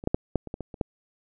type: clicks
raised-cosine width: 2 ms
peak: -25 / -9 / -8 / -9 / -24 / -19 / -20 / -26 / -11 dBFS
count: 9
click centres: 0.039 / 0.074 / 0.145 / 0.357 / 0.473 / 0.541 / 0.607 / 0.742 / 0.812 s
effects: none